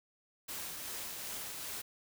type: noise with tremolo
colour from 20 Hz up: white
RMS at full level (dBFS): -41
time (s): 0.48-1.82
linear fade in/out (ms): 10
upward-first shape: triangle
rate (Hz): 2.6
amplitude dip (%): 30
effects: none